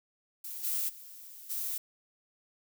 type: noise with level steps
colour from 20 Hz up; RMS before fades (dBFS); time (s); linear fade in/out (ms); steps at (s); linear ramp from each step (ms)
violet; -41 / -32 / -49 / -35; 0.44-1.78; 5; 0.63 / 0.88 / 1.49; 20
effects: none